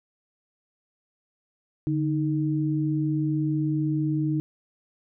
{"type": "tone pair together", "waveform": "sine", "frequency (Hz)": [146.82, 311.1], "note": ["D3", "D#4"], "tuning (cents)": [0, 0], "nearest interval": "octave + minor second", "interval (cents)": 1300, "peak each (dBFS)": -25, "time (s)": [1.87, 4.4], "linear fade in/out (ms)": 0, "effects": []}